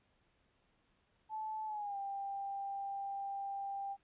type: tone with pitch glide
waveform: sine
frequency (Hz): 869 to 792.3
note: A5 to G5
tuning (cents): -22 to +18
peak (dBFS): -38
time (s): 1.29-3.97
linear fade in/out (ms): 50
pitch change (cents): -160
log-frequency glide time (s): 1.66-1.97
effects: pink hiss -75 dBFS RMS until 4.03 s + resampled to 8000 Hz